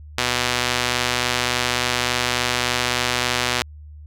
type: tone with band-pass filter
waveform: sawtooth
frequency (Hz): 123.47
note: B2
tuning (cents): 0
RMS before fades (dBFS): -22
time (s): 0.18-3.62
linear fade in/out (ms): 0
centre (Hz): 3600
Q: 0.65
effects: added 75 Hz sine -37 dBFS peak until 4.06 s